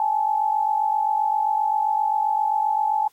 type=tone pair together; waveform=sine; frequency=819 / 866.6 Hz; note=G#5 / A5; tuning=-24 / -27 cents; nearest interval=minor second; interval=97 cents; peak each=-24 / -20 dBFS; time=0-3.08 s; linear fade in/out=2 ms; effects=white hiss -61 dBFS RMS until 3.12 s + AAC 48 kbps